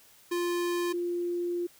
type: tone pair in turn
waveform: square / sine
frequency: 349.2 / 349.2 Hz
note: F4 / F4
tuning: 0 / 0 cents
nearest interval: unison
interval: 0 cents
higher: neither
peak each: -28 / -28 dBFS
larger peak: neither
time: 0.31-0.93 / 0.93-1.67 s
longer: second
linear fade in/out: 10 ms
effects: white hiss -58 dBFS RMS until 1.79 s